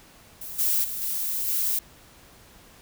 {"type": "noise with level steps", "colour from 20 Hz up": "violet", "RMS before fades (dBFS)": [-37, -23, -32, -28, -25], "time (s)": [0.41, 1.79], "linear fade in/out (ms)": 5, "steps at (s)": [0.58, 0.83, 1.01, 1.47], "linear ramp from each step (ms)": 20, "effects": ["pink hiss -52 dBFS RMS until 2.81 s"]}